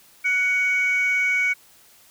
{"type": "tone pair together", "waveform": "sine", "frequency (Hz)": [1480, 2241], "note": ["F#6", "C#7"], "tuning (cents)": [0, 18], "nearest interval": "perfect fifth", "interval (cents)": 718, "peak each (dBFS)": [-25, -17], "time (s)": [0.24, 1.54], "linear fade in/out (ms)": 20, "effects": ["tanh soft clip ceiling -15 dBFS", "white hiss -53 dBFS RMS until 2.1 s"]}